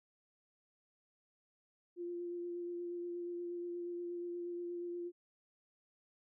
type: tone with vibrato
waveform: sine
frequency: 348.5 Hz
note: F4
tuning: 4 cents flat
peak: -39 dBFS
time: 1.96-5.12 s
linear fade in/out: 50 ms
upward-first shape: sine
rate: 8.4 Hz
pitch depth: 14 cents each way
effects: none